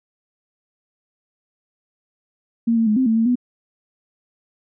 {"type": "tone with pitch steps", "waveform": "sine", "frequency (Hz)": [230.8, 226.5, 212.7, 260.5, 223.3, 226.1, 246.6], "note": ["A#3", "A#3", "G#3", "C4", "A3", "A3", "B3"], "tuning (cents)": [-17, -50, 42, -7, 26, 47, -2], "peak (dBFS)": -14, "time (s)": [2.67, 3.356], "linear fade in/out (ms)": 10, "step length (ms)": 98, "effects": []}